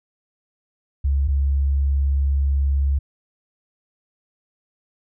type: tone pair in turn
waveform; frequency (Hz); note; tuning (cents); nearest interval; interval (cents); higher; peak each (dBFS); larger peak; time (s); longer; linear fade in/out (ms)
sine; 69.3 / 69.3; C#2 / C#2; 0 / 0; unison; 0; neither; -16; neither; 1.04-1.28 / 1.28-2.99; second; 10
effects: none

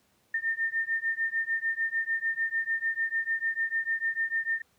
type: beating tone pair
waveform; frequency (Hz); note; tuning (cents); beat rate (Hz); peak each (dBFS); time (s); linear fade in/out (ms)
sine; 1809 / 1815.7; A6 / A#6; +48 / -46; 6.7; -30; 0.34-4.62; 5
effects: pink hiss -68 dBFS RMS until 4.78 s + high-pass 80 Hz 12 dB/octave

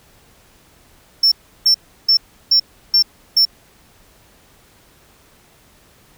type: tone bursts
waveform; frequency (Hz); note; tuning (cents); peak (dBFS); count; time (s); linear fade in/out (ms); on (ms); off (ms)
triangle; 5400; E8; +41; -8; 6; 1.23-3.452; 5; 87; 340
effects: pink hiss -51 dBFS RMS until 6.17 s

